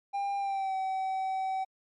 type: tone with pitch glide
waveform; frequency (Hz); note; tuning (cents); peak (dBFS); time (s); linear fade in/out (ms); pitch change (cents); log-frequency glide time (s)
triangle; 799 to 762.9; G5 to G5; +33 to -47; -27; 0.13-1.65; 20; -80; 0.38-0.75
effects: MP3 48 kbps